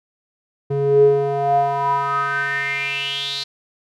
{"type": "tone with band-pass filter sweep", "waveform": "square", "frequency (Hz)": 140, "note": "C#3", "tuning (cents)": 18, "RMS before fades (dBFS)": -19, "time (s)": [0.7, 3.44], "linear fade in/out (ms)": 10, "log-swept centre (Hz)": [310, 4200], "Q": 7.6, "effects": []}